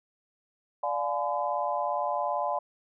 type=chord; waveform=sine; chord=D diminished seventh; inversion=none; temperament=just; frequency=587.3 / 704.8 / 845.8 / 1014.9 Hz; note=D5 / F5 / Ab5 / Cb6; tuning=0 / +16 / +31 / +47 cents; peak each=-32 dBFS; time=0.83-2.59 s; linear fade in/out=5 ms; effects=none